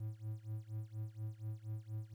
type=tone with tremolo; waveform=triangle; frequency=108.6 Hz; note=A2; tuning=22 cents flat; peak=-36 dBFS; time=0-2.14 s; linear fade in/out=5 ms; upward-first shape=sine; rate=4.2 Hz; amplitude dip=90%; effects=12-bit